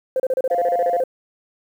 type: tone bursts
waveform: sine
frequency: 520 Hz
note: C5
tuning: 11 cents flat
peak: -15 dBFS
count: 13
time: 0.16-1.038 s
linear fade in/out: 2 ms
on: 38 ms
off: 32 ms
type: tone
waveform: sine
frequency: 698.5 Hz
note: F5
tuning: in tune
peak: -18 dBFS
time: 0.5-1.01 s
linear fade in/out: 10 ms
effects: tanh soft clip ceiling -11 dBFS + 8-bit